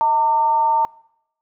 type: tone with amplitude modulation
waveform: sine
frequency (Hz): 909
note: A#5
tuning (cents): -44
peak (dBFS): -11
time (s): 0.01-0.85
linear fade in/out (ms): 0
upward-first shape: sine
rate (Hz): 275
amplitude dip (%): 45
effects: noise-tail reverb RT60 0.8 s tail -25 dB re dry